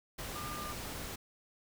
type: tone in noise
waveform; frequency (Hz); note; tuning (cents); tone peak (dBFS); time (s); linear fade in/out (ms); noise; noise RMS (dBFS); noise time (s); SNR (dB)
sine; 1200; D6; +37; -42; 0.35-0.73; 10; pink; -42; 0.18-1.16; -3
effects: none